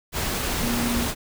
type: tone in noise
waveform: sine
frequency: 237.1 Hz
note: A#3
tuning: 30 cents sharp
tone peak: -25 dBFS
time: 0.61-1.09 s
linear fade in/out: 50 ms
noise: pink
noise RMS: -26 dBFS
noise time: 0.12-1.15 s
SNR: -2 dB
effects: none